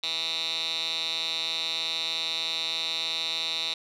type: tone with band-pass filter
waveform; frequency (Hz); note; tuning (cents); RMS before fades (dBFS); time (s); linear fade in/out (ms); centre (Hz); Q
10% pulse; 163.2; E3; -17; -30; 0.03-3.74; 5; 3700; 8.4
effects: none